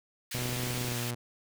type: high-pass noise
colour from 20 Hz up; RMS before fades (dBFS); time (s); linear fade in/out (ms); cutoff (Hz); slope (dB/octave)
pink; -38; 0.31-1.11; 5; 1700; 24
type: tone with pitch glide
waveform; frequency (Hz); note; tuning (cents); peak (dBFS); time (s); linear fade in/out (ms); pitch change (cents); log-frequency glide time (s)
sawtooth; 123.47 to 120.3; B2 to B2; 0 to -45; -29; 0.34-1.15; 10; -45; 0.87-0.97
type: click train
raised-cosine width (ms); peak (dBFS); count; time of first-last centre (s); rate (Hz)
2; -27; 17; 0.35-0.919; 28.1
effects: none